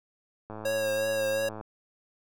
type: click train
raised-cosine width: 1 ms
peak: -26 dBFS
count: 121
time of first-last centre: 0.5-1.611 s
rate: 108 Hz
type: tone with vibrato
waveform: square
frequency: 546 Hz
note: C#5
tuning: 26 cents flat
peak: -27 dBFS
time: 0.65-1.49 s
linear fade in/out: 5 ms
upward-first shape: triangle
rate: 2.8 Hz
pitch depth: 30 cents each way
effects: none